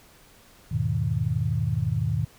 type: chord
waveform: sine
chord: E major seventh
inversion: none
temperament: equal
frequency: 82.41 / 103.83 / 123.47 / 155.56 Hz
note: E2 / G#2 / B2 / D#3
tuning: 0 / 0 / 0 / 0 cents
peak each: -32 / -27 / -27 / -28 dBFS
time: 0.71-2.25 s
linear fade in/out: 10 ms
effects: pink hiss -54 dBFS RMS until 2.38 s